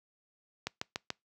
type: click train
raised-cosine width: 0.2 ms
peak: -16 dBFS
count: 4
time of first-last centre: 0.67-1.104 s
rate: 6.92 Hz
effects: noise-tail reverb RT60 0.2 s tail -26 dB re dry + high-pass 80 Hz 12 dB/octave